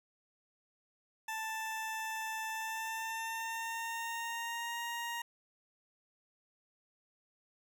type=tone with pitch glide; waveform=20% pulse; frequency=882 to 939.9 Hz; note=A5 to A#5; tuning=+4 to +14 cents; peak=-32 dBFS; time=1.28-5.22 s; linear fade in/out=5 ms; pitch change=+110 cents; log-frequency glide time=2.5-4.79 s; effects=none